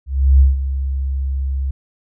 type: tone with ADSR envelope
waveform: sine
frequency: 67.4 Hz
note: C#2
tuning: 48 cents flat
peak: -5 dBFS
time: 0.06-1.71 s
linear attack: 340 ms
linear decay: 160 ms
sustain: -12 dB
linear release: 5 ms
effects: none